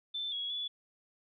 sine tone with pitch steps, 3537 / 3336 / 3432 Hz, A7 / G#7 / A7, +8 / +7 / -44 cents, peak -34 dBFS, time 0.14-0.68 s, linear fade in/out 10 ms, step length 180 ms, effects none

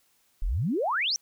sine exponential sweep, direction up, 30.66 to 6040 Hz, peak -24 dBFS, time 0.42-1.16 s, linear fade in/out 0 ms, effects white hiss -67 dBFS RMS until 1.21 s

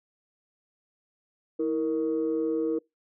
sine tone pair together, 323.8 / 466.2 Hz, E4 / A#4, -31 / 0 cents, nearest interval tritone, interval 631 cents, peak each -26 dBFS, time 1.59-2.79 s, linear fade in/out 10 ms, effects noise-tail reverb RT60 0.2 s tail -25 dB re dry + tanh soft clip ceiling -19 dBFS

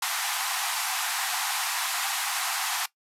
pink band-pass noise, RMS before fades -29 dBFS, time 0.02-2.86 s, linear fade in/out 5 ms, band 720 to 14000 Hz, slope 96 dB/octave, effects noise-tail reverb RT60 0.1 s tail -18 dB re dry

